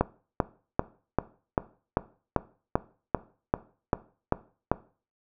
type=click train; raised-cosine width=1 ms; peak=-7 dBFS; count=13; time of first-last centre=0.01-4.716 s; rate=2.55 Hz; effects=noise-tail reverb RT60 0.4 s tail -18 dB re dry